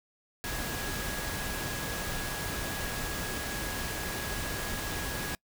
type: tone in noise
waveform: sine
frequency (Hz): 1661.2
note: G#6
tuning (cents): 0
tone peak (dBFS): -41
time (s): 0.44-5.35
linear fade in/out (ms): 0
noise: pink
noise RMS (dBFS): -35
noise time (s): 0.44-5.35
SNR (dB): -9
effects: noise-tail reverb RT60 0.1 s tail -26 dB re dry